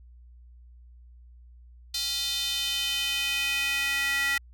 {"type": "tone with high-pass filter sweep", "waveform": "square", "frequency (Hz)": 277.4, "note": "C#4", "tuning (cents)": 1, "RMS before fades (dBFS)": -28, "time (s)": [1.94, 4.38], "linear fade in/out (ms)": 5, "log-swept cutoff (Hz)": [4100, 1900], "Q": 3.6, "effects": ["added 60 Hz sine -48 dBFS peak until 4.53 s"]}